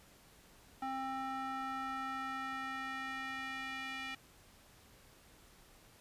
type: tone with band-pass filter sweep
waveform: square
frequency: 265.3 Hz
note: C4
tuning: 24 cents sharp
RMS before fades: -41 dBFS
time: 0.82-4.15 s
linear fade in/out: 5 ms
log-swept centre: 960 to 2400 Hz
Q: 2.1
effects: pink hiss -62 dBFS RMS until 6 s + resampled to 32000 Hz